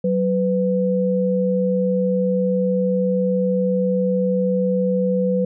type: tone pair together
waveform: sine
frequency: 186.9 / 499.3 Hz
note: F#3 / B4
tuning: +18 / +19 cents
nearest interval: octave + perfect fourth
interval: 1701 cents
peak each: -19 dBFS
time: 0.04-5.45 s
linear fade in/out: 5 ms
effects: none